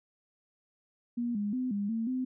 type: tone with pitch steps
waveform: sine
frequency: 238.8 / 205.6 / 254.2 / 202.7 / 226.1 / 256.3 Hz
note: A#3 / G#3 / C4 / G#3 / A3 / C4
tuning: +42 / -17 / -50 / -42 / +47 / -36 cents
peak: -29 dBFS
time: 1.17-2.25 s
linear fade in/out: 10 ms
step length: 180 ms
effects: none